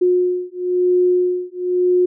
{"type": "beating tone pair", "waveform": "sine", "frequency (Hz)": [360.1, 361.1], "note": ["F#4", "F#4"], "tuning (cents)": [-47, -42], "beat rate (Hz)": 1, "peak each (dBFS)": -17, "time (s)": [0.01, 2.06], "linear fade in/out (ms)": 10, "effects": []}